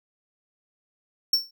square tone with exponential decay, 5440 Hz, F8, 46 cents flat, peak -15 dBFS, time 1.33-1.51 s, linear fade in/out 5 ms, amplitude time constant 37 ms, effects none

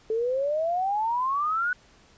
sine exponential sweep, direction up, 433.4 to 1496 Hz, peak -23 dBFS, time 0.1-1.73 s, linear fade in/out 2 ms, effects pink hiss -57 dBFS RMS until 2.17 s + resampled to 16000 Hz

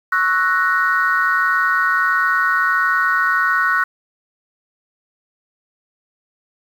sine chord, F# dominant seventh, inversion second, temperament equal, 1108.7 / 1318.5 / 1480 / 1864.7 Hz, C#6 / E6 / F#6 / A#6, 0 / 0 / 0 / 0 cents, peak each -20 / -21 / -16 / -21 dBFS, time 0.12-3.84 s, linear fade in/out 5 ms, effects tanh soft clip ceiling -5 dBFS + 7-bit

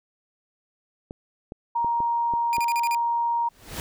clicks, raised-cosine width 2 ms, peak -22 dBFS, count 6, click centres 1.109 / 1.521 / 1.846 / 2.004 / 2.337 / 2.583 s
sine tone, 938 Hz, A#5, 11 cents sharp, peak -21 dBFS, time 1.75-3.49 s, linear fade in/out 10 ms
sawtooth tone bursts, 2422 Hz, D#7, 47 cents flat, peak -25 dBFS, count 6, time 2.53-2.948 s, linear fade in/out 0 ms, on 38 ms, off 38 ms
pink noise with exponential growth, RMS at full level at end -30 dBFS, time 3.44-3.8 s, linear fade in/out 0 ms, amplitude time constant 77 ms
effects none

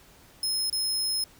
sawtooth tone with dropouts, 5160 Hz, E8, 38 cents flat, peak -23 dBFS, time 0.43-1.24 s, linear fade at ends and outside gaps 2 ms, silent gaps 0.699-0.727 s, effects pink hiss -55 dBFS RMS until 1.39 s

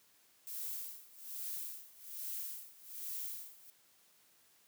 violet noise with tremolo, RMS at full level -41 dBFS, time 0.47-3.7 s, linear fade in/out 0 ms, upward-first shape sine, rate 1.2 Hz, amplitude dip 90%, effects white hiss -68 dBFS RMS until 4.67 s + high-pass 100 Hz 12 dB/octave

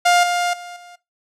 sawtooth tone with level steps, 705 Hz, F5, 16 cents sharp, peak -8 / -14 / -29 / -36 dBFS, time 0.05-0.96 s, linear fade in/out 10 ms, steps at 0.23 / 0.53 / 0.76 s, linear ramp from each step 5 ms, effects noise-tail reverb RT60 0.2 s tail -18 dB re dry + low-pass 9000 Hz 12 dB/octave

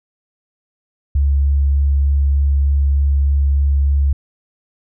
sine tone with vibrato, 70 Hz, C#2, 18 cents sharp, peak -11 dBFS, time 1.15-4.13 s, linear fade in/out 5 ms, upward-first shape sine, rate 3.3 Hz, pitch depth 9 cents each way, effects none

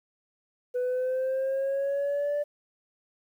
sine linear sweep, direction up, 493.9 to 587.3 Hz, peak -23 dBFS, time 0.74-2.44 s, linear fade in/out 20 ms, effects tanh soft clip ceiling -24 dBFS + 10-bit

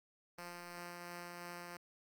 5% pulse tone with tremolo, 174.61 Hz, F3, in tune, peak -34 dBFS, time 0.38-1.77 s, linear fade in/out 5 ms, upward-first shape triangle, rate 2.9 Hz, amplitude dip 25%, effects Opus 32 kbps

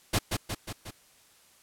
pink noise with echo, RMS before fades -25 dBFS, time 0.13-0.19 s, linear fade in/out 10 ms, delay 180 ms, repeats 4, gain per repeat -4 dB, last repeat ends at 0.91 s, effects white hiss -60 dBFS RMS until 1.62 s + low-pass 12000 Hz 12 dB/octave

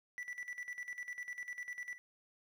triangle tone with tremolo, 1966 Hz, B6, 8 cents flat, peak -38 dBFS, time 0.18-1.98 s, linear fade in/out 0 ms, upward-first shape square, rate 10 Hz, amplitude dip 75%, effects none

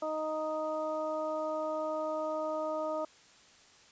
harmonic tone, 311.1 Hz, D#4, in tune, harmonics 1 / 2 / 3 / 4, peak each -41 / -33 / -41 / -40 dBFS, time 0.02-3.05 s, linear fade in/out 5 ms, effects white hiss -59 dBFS RMS until 3.91 s + resampled to 16000 Hz

